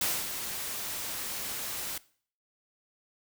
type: noise with ADSR envelope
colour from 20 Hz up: white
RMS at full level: -28 dBFS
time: 0.01-1.98 s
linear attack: 4 ms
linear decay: 240 ms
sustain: -8 dB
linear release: 4 ms
effects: noise-tail reverb RT60 0.5 s tail -20 dB re dry